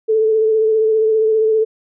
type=tone with vibrato; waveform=sine; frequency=438.4 Hz; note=A4; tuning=6 cents flat; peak=-11 dBFS; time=0.08-1.65 s; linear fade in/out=20 ms; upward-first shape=triangle; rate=15 Hz; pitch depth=30 cents each way; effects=none